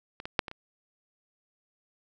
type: clicks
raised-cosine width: 0.3 ms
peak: -24 / -19 / -6 / -21 / -25 dBFS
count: 5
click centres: 0.201 / 0.255 / 0.392 / 0.482 / 0.514 s
effects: none